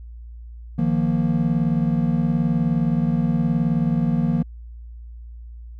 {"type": "chord", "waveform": "triangle", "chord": "Eb suspended second", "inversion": "none", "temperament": "equal", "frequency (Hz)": [155.56, 174.61, 233.1], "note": ["Eb3", "F3", "Bb3"], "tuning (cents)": [0, 0, 0], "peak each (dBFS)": -20, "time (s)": [0.78, 4.43], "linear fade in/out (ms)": 10, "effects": ["added 58 Hz sine -35 dBFS peak until 5.79 s"]}